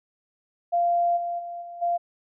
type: tone with level steps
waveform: sine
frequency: 693 Hz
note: F5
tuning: 14 cents flat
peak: -19 / -26 / -32 / -36 / -21 dBFS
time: 0.72-1.98 s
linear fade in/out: 20 ms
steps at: 1.16 / 1.38 / 1.61 / 1.81 s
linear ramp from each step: 20 ms
effects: none